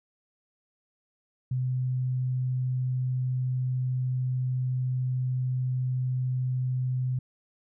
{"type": "tone", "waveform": "sine", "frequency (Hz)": 127.6, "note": "C3", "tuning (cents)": -43, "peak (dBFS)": -25, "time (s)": [1.51, 7.19], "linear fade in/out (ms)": 5, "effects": []}